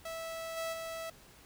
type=tone with level steps; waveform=sawtooth; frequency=655 Hz; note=E5; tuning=11 cents flat; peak=-35 / -31 / -35 dBFS; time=0.05-1.1 s; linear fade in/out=5 ms; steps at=0.56 / 0.72 s; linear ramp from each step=20 ms; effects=pink hiss -58 dBFS RMS until 1.45 s